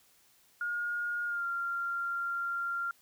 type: tone with pitch glide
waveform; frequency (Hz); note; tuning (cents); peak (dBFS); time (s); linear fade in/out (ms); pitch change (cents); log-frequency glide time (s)
sine; 1427 to 1386.4; F6 to F6; +37 to -13; -31; 0.61-2.91; 2; -50; 1.26-1.45
effects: white hiss -65 dBFS RMS until 3.01 s